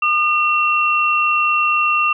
sine tone pair together, 1212.5 / 2722 Hz, D#6 / F7, -45 / -45 cents, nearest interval octave + major second, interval 1400 cents, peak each -16 dBFS, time 0.02-2.13 s, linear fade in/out 5 ms, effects none

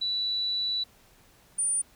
sine tone pair in turn, 3951 / 9316 Hz, B7 / D9, 0 / -15 cents, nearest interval octave + minor third, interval 1485 cents, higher second, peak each -26 / -24 dBFS, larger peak second, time 0.01-0.84 / 1.58-1.82 s, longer first, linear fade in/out 10 ms, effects pink hiss -59 dBFS RMS until 1.95 s

